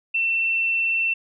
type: tone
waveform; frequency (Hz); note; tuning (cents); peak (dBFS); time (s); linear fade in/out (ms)
sine; 2691; E7; +35; -19; 0.14-1.14; 10
effects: none